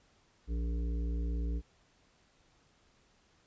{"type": "harmonic tone", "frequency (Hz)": 57.9, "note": "A#1", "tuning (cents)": -11, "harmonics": [1, 3, 5, 7, 8], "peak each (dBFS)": [-31, -44, -45, -52, -53], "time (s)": [0.47, 1.62], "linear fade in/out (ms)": 50, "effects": ["pink hiss -68 dBFS RMS until 3.46 s", "resampled to 16000 Hz"]}